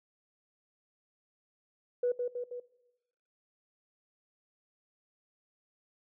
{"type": "tone with echo", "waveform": "sine", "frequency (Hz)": 490, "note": "B4", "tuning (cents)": -14, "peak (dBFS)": -25, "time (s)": [2.03, 2.12], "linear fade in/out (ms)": 5, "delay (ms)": 160, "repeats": 3, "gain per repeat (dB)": -4, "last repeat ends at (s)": 2.6, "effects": ["noise-tail reverb RT60 1.0 s tail -19 dB re dry", "tanh soft clip ceiling -21 dBFS"]}